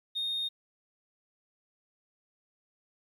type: tone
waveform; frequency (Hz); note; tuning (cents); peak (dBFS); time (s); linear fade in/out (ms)
sine; 3692; A#7; -17; -28; 0.15-0.49; 20
effects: tanh soft clip ceiling -28 dBFS + 11-bit